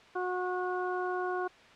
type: harmonic tone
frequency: 364.2 Hz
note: F#4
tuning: 27 cents flat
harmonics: 1 / 2 / 3 / 4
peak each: -33 / -36 / -38 / -39 dBFS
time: 0.15-1.48 s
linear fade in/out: 10 ms
effects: white hiss -55 dBFS RMS until 1.75 s + low-pass 3000 Hz 12 dB/octave